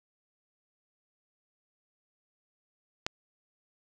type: click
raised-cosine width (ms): 0.2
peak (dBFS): -12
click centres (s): 3.065
effects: none